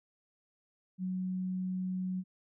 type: tone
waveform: sine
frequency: 185 Hz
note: F#3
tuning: in tune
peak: -32 dBFS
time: 0.98-2.24 s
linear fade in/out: 50 ms
effects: none

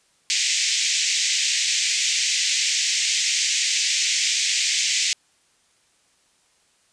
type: band-pass noise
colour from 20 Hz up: white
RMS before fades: -22 dBFS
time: 0.3-5.13 s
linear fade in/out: 0 ms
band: 2000 to 7500 Hz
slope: 48 dB/octave
effects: white hiss -62 dBFS RMS until 6.92 s + resampled to 22050 Hz

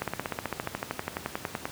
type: slowing click train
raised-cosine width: 0.5 ms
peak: -14 dBFS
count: 22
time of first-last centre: 0.02-1.655 s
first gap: 57 ms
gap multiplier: 1.03
effects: pink hiss -43 dBFS RMS until 1.71 s + high-pass 80 Hz 12 dB/octave

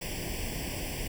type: noise with comb filter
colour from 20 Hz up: pink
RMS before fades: -35 dBFS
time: 0.01-1.08 s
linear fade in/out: 10 ms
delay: 0.38 ms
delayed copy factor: +0.95
effects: none

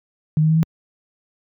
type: tone with pitch steps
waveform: sine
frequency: 154.5 / 157.02 / 159.58 / 162.18 Hz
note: D#3 / D#3 / D#3 / E3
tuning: -12 / +16 / +44 / -28 cents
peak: -12 dBFS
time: 0.37-0.63 s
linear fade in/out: 0 ms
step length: 65 ms
effects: high-pass 100 Hz 12 dB/octave

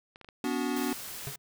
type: clicks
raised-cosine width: 0.3 ms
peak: -32 dBFS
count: 6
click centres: 0.159 / 0.213 / 0.246 / 0.288 / 0.473 / 0.512 s
type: chord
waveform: square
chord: B minor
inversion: none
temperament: equal with one note detuned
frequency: 246.9 / 286.6 / 370 Hz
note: B3 / D4 / F#4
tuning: 0 / -42 / 0 cents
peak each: -33 / -33 / -36 dBFS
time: 0.44-0.93 s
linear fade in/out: 2 ms
type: noise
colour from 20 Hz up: white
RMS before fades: -41 dBFS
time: 0.76-1.36 s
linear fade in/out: 5 ms
type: tone with exponential decay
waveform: square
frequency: 138.59 Hz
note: C#3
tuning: in tune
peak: -32 dBFS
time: 1.27-1.38 s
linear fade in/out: 0 ms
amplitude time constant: 22 ms
effects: none

